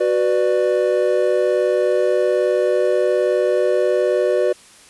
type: chord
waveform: triangle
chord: B minor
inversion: second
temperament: just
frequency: 370.4 / 493.9 / 592.7 Hz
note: F#4 / B4 / D5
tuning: +2 / 0 / +16 cents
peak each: -17 dBFS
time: 0-4.53 s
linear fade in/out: 10 ms
effects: white hiss -46 dBFS RMS until 4.89 s + resampled to 24000 Hz